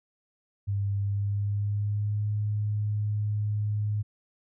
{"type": "tone with pitch glide", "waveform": "sine", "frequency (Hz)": [100.1, 104.89], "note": ["G2", "G#2"], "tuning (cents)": [37, 18], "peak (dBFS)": -25, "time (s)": [0.67, 4.03], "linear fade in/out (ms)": 20, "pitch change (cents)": 81, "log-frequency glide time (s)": [0.99, 2.29], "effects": []}